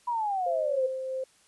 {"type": "exponential sweep", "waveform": "sine", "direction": "down", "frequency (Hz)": [987.8, 500], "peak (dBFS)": -26, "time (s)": [0.07, 0.87], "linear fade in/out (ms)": 10}
{"type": "tone with tremolo", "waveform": "sine", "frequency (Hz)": 523.3, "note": "C5", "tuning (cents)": 0, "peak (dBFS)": -29, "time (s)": [0.46, 1.24], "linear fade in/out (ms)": 5, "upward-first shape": "sine", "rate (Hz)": 3.1, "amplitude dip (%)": 25}
{"effects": ["white hiss -62 dBFS RMS until 1.47 s", "resampled to 24000 Hz"]}